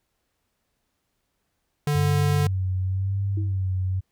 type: tone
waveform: square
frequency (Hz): 146.83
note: D3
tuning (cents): 0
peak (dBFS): -21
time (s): 1.87-2.47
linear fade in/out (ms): 2
type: tone with vibrato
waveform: sine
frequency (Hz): 95.9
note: G2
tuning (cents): -37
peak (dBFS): -22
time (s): 1.94-4.01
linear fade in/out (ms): 20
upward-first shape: sine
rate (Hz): 0.94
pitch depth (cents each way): 54
type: tone with exponential decay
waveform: sine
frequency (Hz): 320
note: D#4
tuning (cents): +49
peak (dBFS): -30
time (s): 3.37-3.62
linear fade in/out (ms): 5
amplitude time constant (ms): 53
effects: pink hiss -75 dBFS RMS until 4.11 s